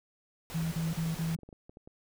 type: noise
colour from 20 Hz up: pink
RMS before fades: -43 dBFS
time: 0.5-1.35 s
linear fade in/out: 0 ms
type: tone bursts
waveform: sine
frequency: 163.3 Hz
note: E3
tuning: 16 cents flat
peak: -29 dBFS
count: 4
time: 0.54-1.365 s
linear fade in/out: 10 ms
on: 180 ms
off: 35 ms
type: clicks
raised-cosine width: 2 ms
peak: -36 dBFS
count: 11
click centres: 1.145 / 1.208 / 1.24 / 1.294 / 1.389 / 1.433 / 1.49 / 1.528 / 1.695 / 1.771 / 1.875 s
effects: none